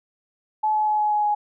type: tone with pitch steps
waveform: sine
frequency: 859 / 854.1 / 849.1 / 844.2 / 839.4 / 834.5 Hz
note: A5 / G#5 / G#5 / G#5 / G#5 / G#5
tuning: -42 / +48 / +38 / +28 / +18 / +8 cents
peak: -18 dBFS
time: 0.63-1.35 s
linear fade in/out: 10 ms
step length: 120 ms
effects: none